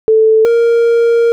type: tone pair in turn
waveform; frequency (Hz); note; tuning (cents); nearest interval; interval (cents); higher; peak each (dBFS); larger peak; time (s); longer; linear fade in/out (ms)
sine / triangle; 440 / 466.2; A4 / A#4; 0 / 0; minor second; 100; second; -5; neither; 0.08-0.45 / 0.45-1.32; second; 0
effects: none